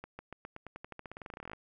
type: accelerating click train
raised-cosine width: 0.5 ms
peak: -28 dBFS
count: 25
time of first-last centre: 0.04-1.533 s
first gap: 150 ms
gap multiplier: 0.91
effects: none